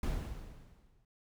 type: noise with exponential decay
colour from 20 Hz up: brown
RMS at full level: -31 dBFS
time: 0.03-1.05 s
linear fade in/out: 2 ms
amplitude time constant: 220 ms
effects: none